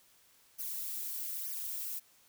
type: noise with flanger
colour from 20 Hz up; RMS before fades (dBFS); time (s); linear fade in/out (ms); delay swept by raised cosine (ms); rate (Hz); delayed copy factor
violet; -39; 0.58-2; 20; 0.25 to 4.35; 1.1; -0.8
effects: white hiss -65 dBFS RMS until 2.28 s